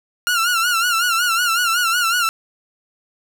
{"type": "tone with vibrato", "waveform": "sawtooth", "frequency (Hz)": 1396.9, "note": "F6", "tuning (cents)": 0, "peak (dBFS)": -12, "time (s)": [0.27, 2.29], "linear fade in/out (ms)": 0, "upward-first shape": "sine", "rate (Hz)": 5.4, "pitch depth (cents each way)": 91, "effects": []}